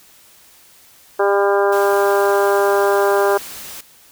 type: harmonic tone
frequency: 200 Hz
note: G3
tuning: 35 cents sharp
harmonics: 2 / 3 / 4 / 5 / 6 / 7 / 8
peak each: -15 / -19 / -21 / -23 / -25 / -26 / -27 dBFS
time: 1.19-3.38 s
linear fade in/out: 10 ms
type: noise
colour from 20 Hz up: white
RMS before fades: -33 dBFS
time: 1.72-3.81 s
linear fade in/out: 5 ms
effects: white hiss -48 dBFS RMS until 4.11 s